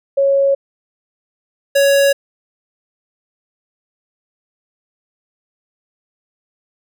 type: tone pair in turn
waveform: sine / square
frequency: 552 / 557.8 Hz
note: C#5 / C#5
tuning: -7 / +11 cents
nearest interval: unison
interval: 18 cents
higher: second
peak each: -10 dBFS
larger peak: neither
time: 0.17-0.55 / 1.75-2.13 s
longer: neither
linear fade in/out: 10 ms
effects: none